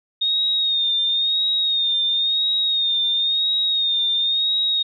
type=tone with vibrato; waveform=sine; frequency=3700 Hz; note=A#7; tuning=14 cents flat; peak=-17 dBFS; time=0.21-4.83 s; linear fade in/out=10 ms; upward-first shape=sine; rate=0.97 Hz; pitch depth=49 cents each way; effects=none